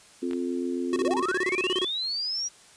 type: harmonic tone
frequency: 87.4 Hz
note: F2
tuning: 2 cents sharp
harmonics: 3 / 4 / 5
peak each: -29 / -30 / -38 dBFS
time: 0.22-1.22 s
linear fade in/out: 10 ms
type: clicks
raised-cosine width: 0.3 ms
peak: -25 dBFS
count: 2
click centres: 0.311 / 0.333 s
type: tone bursts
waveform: square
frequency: 369 Hz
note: F#4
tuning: 5 cents flat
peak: -25 dBFS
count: 16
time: 0.93-1.847 s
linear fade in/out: 2 ms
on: 32 ms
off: 27 ms
type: linear sweep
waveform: sine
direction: up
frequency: 261.6 to 5800 Hz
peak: -27 dBFS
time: 0.99-2.49 s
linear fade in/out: 20 ms
effects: white hiss -53 dBFS RMS until 2.76 s + resampled to 22050 Hz